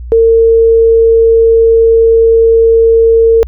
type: tone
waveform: sine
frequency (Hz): 454.9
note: A#4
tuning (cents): -42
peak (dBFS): -3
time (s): 0.12-3.43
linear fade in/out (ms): 0
effects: added 60 Hz sine -21 dBFS peak until 3.47 s